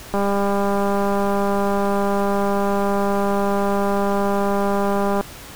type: click train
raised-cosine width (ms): 1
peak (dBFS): -8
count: 1015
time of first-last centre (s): 0.14-5.21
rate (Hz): 200
effects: pink hiss -38 dBFS RMS until 5.55 s